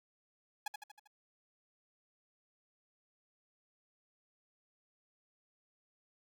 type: tone with echo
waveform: sawtooth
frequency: 837 Hz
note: G#5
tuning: 13 cents sharp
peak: -32 dBFS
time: 0.66-0.68 s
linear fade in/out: 5 ms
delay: 79 ms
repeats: 5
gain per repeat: -5 dB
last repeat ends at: 1.075 s
effects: none